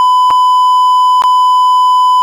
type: tone with dropouts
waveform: triangle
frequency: 1003 Hz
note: B5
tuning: 26 cents sharp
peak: -3 dBFS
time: 0-2.22 s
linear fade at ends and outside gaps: 0 ms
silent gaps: 0.304-0.309 / 1.221-1.238 s
effects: none